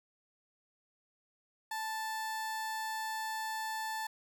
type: tone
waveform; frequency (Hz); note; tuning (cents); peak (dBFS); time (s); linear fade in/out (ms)
30% pulse; 880; A5; 0; -33; 1.71-4.07; 5
effects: none